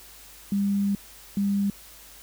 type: tone bursts at uneven times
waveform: sine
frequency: 200.1 Hz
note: G3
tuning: 36 cents sharp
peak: -21 dBFS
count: 2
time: 0.52-0.95 / 1.37-1.7 s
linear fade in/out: 2 ms
effects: added 50 Hz sine -55 dBFS peak until 2.22 s + white hiss -48 dBFS RMS until 2.22 s